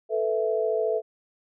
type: chord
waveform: sine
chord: A suspended second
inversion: none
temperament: equal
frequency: 440 / 493.9 / 659.3 Hz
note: A4 / B4 / E5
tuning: 0 / 0 / 0 cents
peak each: -25 / -29 / -27 dBFS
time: 0.09-1.02 s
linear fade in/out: 50 ms
effects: none